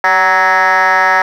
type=tone with frequency modulation; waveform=sine; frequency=1302 Hz; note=E6; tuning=22 cents flat; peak=-5 dBFS; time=0.04-1.22 s; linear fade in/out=2 ms; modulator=183 Hz; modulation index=3.5; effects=tanh soft clip ceiling -6 dBFS + 7-bit